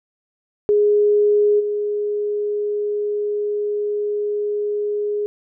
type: tone with level steps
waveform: sine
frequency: 415.3 Hz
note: G#4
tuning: in tune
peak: -12 / -19 dBFS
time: 0.69-5.26 s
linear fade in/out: 0 ms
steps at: 1.59 s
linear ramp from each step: 20 ms
effects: none

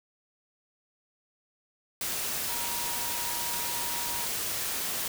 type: tone in noise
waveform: sine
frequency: 950 Hz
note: A#5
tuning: 33 cents sharp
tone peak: -39 dBFS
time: 2.49-4.25 s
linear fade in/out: 2 ms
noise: white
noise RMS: -32 dBFS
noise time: 2.01-5.08 s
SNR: -10 dB
effects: none

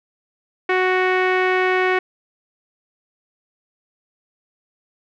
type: tone with low-pass filter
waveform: sawtooth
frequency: 370 Hz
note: F#4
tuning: in tune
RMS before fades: -18 dBFS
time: 0.69-1.99 s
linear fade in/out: 5 ms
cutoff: 2100 Hz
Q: 3.1
effects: none

